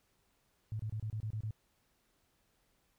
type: tone bursts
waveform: sine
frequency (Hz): 108.3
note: A2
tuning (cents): -27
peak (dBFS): -35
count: 8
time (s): 0.72-1.508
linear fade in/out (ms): 0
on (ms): 74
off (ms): 28
effects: pink hiss -75 dBFS RMS until 2.98 s